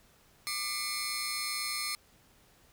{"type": "tone cluster", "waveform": "25% pulse", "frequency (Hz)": [1194, 2026, 2186, 4250, 5210], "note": ["D6", "B6", "C#7", "C8", "E8"], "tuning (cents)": [28, 44, -25, 26, -21], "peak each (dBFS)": [-37, -40, -35, -33, -34], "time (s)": [0.47, 1.95], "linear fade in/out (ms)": 0, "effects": ["pink hiss -63 dBFS RMS until 2.72 s"]}